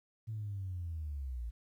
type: linear sweep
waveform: sine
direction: down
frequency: 112.4 to 55 Hz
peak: -36 dBFS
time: 0.27-1.51 s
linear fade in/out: 20 ms
effects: tanh soft clip ceiling -32 dBFS + 12-bit